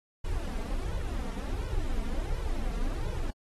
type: noise with flanger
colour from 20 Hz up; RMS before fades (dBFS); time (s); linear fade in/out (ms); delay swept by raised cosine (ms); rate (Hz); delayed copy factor
brown; -31; 0.24-3.31; 10; 2 to 4.4; 1.4; +0.85
effects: AAC 32 kbps